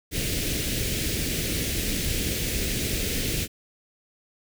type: band-stop noise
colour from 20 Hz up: pink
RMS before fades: -27 dBFS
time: 0.11-3.48 s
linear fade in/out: 50 ms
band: 490 to 2000 Hz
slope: 24 dB/octave
effects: none